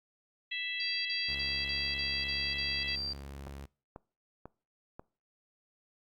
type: harmonic tone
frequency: 660 Hz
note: E5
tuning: 2 cents sharp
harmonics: 3 / 4 / 5 / 6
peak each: -39 / -38 / -39 / -44 dBFS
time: 0.51-2.96 s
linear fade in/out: 10 ms
type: tone bursts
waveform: sine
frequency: 4700 Hz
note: D8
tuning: 1 cent sharp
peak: -34 dBFS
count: 8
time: 0.8-3.129 s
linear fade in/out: 2 ms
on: 250 ms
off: 47 ms
type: tone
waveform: sawtooth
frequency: 69.3 Hz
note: C#2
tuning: in tune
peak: -39 dBFS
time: 1.28-3.66 s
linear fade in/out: 10 ms
type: clicks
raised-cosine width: 1 ms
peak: -30 dBFS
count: 4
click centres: 3.471 / 3.961 / 4.456 / 4.995 s
effects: noise-tail reverb RT60 0.4 s tail -23 dB re dry + Opus 48 kbps